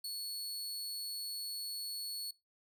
sawtooth tone, 4400 Hz, C#8, 14 cents flat, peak -36 dBFS, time 0.04-2.31 s, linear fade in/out 5 ms, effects noise-tail reverb RT60 0.2 s tail -18 dB re dry

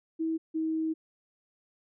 sine tone pair in turn, 323.2 / 318.9 Hz, E4 / D#4, -34 / +43 cents, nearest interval unison, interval 23 cents, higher first, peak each -27 dBFS, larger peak neither, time 0.19-0.38 / 0.54-0.94 s, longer second, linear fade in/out 20 ms, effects none

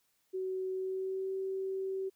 sine tone with pitch glide, 375.4 to 383.1 Hz, F#4 to G4, +25 to -40 cents, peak -33 dBFS, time 0.33-2.1 s, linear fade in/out 20 ms, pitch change +35 cents, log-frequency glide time 0.71-1.33 s, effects white hiss -75 dBFS RMS until 2.15 s

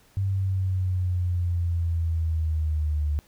sine linear sweep, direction down, 98 to 73.42 Hz, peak -22 dBFS, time 0.17-3.19 s, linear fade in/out 0 ms, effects pink hiss -59 dBFS RMS until 3.27 s

